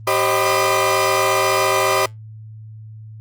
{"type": "tone cluster", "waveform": "30% pulse", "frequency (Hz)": [388.3, 536, 624, 998, 1199], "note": ["G4", "C5", "D#5", "B5", "D6"], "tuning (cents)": [-16, 42, 5, 18, 36], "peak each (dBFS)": -19, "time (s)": [0.07, 2.06], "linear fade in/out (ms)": 5, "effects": ["added 109 Hz sine -34 dBFS peak until 3.2 s", "Opus 32 kbps"]}